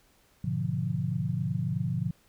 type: chord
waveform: sine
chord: G# diminished seventh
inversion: none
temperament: equal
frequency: 103.83 / 123.47 / 146.83 / 174.61 Hz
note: G#2 / B2 / D3 / F3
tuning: 0 / 0 / 0 / 0 cents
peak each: -35 / -32 / -32 / -32 dBFS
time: 0.44-2.11 s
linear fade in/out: 5 ms
effects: pink hiss -64 dBFS RMS until 2.28 s